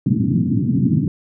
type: band-pass noise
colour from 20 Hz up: pink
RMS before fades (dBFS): -17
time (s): 0.06-1.08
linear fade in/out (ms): 2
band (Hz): 110 to 290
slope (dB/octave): 48
effects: none